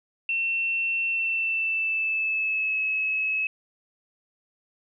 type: tone with pitch glide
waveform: sine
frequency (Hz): 2700 to 2578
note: E7 to E7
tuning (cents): +41 to -39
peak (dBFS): -23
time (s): 0.29-3.47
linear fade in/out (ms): 2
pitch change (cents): -80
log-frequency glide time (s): 1.11-2.8
effects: none